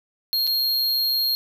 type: tone with dropouts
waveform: square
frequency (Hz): 4242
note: C8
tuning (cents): +23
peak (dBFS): -20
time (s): 0.33-1.35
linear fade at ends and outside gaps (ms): 0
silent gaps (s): 0.469-0.474
effects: none